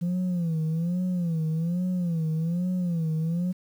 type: tone with vibrato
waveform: sine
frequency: 170 Hz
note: F3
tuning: 46 cents flat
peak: -21 dBFS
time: 0.01-3.53 s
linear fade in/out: 20 ms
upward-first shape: sine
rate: 1.2 Hz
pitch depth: 130 cents each way
effects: tanh soft clip ceiling -23 dBFS + 9-bit